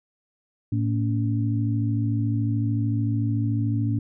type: tone cluster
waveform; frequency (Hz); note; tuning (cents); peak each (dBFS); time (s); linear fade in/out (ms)
sine; 110.9 / 229.9 / 283.5; A2 / A#3 / C#4; +14 / -24 / +39; -22 / -30 / -28; 0.72-3.99; 5
effects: none